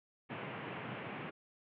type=band-pass noise; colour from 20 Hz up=pink; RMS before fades=-44 dBFS; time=0.29-1.31 s; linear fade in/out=20 ms; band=110 to 2900 Hz; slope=48 dB/octave; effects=none